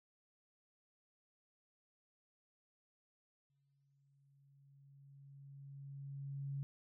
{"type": "tone with exponential growth", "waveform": "sine", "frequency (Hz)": 139, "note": "C#3", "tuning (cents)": 5, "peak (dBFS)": -38, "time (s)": [3.5, 6.63], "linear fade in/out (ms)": 0, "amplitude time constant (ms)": 680, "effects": []}